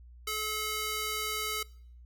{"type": "tone with high-pass filter", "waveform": "square", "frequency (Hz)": 430, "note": "A4", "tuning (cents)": -40, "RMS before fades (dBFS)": -34, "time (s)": [0.27, 1.63], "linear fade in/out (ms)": 5, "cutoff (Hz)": 1300, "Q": 0.52, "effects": ["noise-tail reverb RT60 0.6 s tail -22 dB re dry", "added 60 Hz sine -49 dBFS peak until 2.05 s"]}